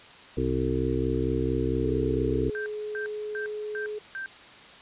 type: harmonic tone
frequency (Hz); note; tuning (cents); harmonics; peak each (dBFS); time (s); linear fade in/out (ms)
64.4; C2; -27; 1 / 2 / 4 / 5 / 6 / 7; -31 / -31 / -31 / -31 / -31 / -31; 0.37-2.5; 5
type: tone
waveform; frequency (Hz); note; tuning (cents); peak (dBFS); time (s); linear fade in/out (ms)
sine; 423.2; G#4; +33; -31; 1.84-3.99; 10
type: tone bursts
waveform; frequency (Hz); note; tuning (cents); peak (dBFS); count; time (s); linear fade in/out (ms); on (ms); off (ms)
sine; 1568; G6; 0; -32; 5; 2.55-4.26; 0; 110; 290
effects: white hiss -48 dBFS RMS until 4.81 s + resampled to 8000 Hz